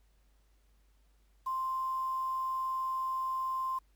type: tone with quantisation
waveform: sine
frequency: 1046.5 Hz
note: C6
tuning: in tune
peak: -31 dBFS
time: 1.46-3.79 s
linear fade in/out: 10 ms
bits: 9
effects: added 50 Hz sine -64 dBFS peak until 3.95 s + pink hiss -75 dBFS RMS until 3.95 s

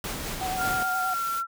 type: noise with tremolo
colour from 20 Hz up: pink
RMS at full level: -32 dBFS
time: 0.04-0.83 s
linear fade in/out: 2 ms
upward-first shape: sine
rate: 5 Hz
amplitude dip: 30%
type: tone with vibrato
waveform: sine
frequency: 746 Hz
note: F#5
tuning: 14 cents sharp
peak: -28 dBFS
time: 0.41-1.14 s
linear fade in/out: 5 ms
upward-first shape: sine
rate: 9.4 Hz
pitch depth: 28 cents each way
type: noise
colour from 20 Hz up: white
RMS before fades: -38 dBFS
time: 0.53-1.43 s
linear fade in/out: 50 ms
type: tone with pitch glide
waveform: sine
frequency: 1396.9 to 1357.9 Hz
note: F6 to F6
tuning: 0 to -49 cents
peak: -26 dBFS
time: 0.57-1.47 s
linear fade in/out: 50 ms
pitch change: -49 cents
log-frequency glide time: 0.9-1.26 s
effects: none

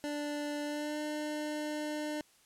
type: tone with pitch glide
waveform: 25% pulse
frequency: 293.7 to 301.3 Hz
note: D4 to D4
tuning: 0 to +44 cents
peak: -31 dBFS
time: 0.04-2.21 s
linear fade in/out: 0 ms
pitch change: +44 cents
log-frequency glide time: 0.64-0.99 s
effects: white hiss -65 dBFS RMS until 2.45 s + low-pass 11000 Hz 12 dB/octave

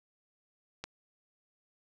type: click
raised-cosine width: 0.2 ms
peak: -21 dBFS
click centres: 0.84 s
effects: none

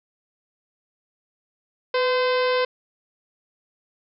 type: harmonic tone with a mistuned harmonic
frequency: 514 Hz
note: C5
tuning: 31 cents flat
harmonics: 1 / 2 / 3 / 4 / 5 / 6 / 7 / 8 / 9 / 10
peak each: -20 / -26 / -30 / -32 / -34 / -36 / -37 / -38 / -39 / -40 dBFS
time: 1.94-2.65 s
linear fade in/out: 5 ms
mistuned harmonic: 1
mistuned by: -44 cents
effects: none

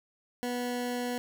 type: tone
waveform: 20% pulse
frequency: 245.1 Hz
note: B3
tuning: 13 cents flat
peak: -26 dBFS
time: 0.43-1.18 s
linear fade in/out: 0 ms
effects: none

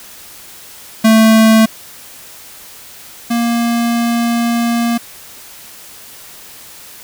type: tone pair in turn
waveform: square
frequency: 221.4 / 234.6 Hz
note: A3 / A#3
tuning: +11 / +11 cents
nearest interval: minor second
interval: 100 cents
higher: second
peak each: -6 / -13 dBFS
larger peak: first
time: 1.04-1.66 / 3.3-4.98 s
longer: second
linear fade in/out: 10 ms
effects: white hiss -36 dBFS RMS until 7.03 s

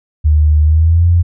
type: tone with pitch glide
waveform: sine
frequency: 76 to 86.3 Hz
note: D#2 to F2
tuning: -40 to -20 cents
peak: -6 dBFS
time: 0.24-1.23 s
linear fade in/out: 20 ms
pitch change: +220 cents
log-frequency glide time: 0.63-1.06 s
effects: none

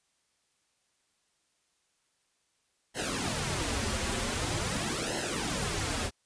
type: noise with flanger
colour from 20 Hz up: pink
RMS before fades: -32 dBFS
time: 2.94-6.11 s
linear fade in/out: 50 ms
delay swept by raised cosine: 0.84 to 6.74 ms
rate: 0.45 Hz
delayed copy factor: -0.85
effects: white hiss -74 dBFS RMS until 6.25 s + resampled to 22050 Hz

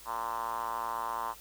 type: tone with band-pass filter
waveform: 5% pulse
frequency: 114.3 Hz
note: A#2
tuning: 34 cents flat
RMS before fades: -35 dBFS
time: 0.05-1.35 s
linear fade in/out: 50 ms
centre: 1000 Hz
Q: 5.4
effects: added 50 Hz sine -59 dBFS peak until 1.4 s + white hiss -52 dBFS RMS until 1.4 s

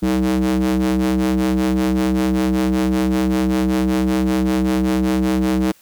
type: ring-modulated tone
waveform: square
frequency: 63.1 Hz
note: B1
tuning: 38 cents sharp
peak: -13 dBFS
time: 0.02-5.72 s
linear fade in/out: 10 ms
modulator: 255 Hz
effects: white hiss -52 dBFS RMS until 5.81 s

